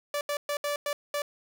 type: tone bursts at uneven times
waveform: sawtooth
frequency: 581 Hz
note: D5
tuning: 19 cents flat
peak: -24 dBFS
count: 6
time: 0.14-0.21 / 0.29-0.37 / 0.49-0.57 / 0.64-0.76 / 0.86-0.93 / 1.14-1.22 s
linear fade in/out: 2 ms
effects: none